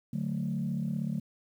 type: chord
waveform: sine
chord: D major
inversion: none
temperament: equal with one note detuned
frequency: 146.83 / 183.93 / 220 Hz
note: D3 / F#3 / A3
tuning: 0 / -10 / 0 cents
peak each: -33 dBFS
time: 0.13-1.2 s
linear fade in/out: 5 ms
effects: tanh soft clip ceiling -23 dBFS + 10-bit